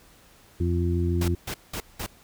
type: harmonic tone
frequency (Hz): 86.8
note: F2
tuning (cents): -10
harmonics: 1 / 2 / 3 / 4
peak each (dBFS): -23 / -30 / -33 / -29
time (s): 0.6-1.35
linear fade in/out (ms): 5
type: noise bursts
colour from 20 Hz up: pink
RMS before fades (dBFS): -32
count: 4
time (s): 1.21-2.064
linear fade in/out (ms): 5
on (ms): 71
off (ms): 190
effects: pink hiss -55 dBFS RMS until 2.23 s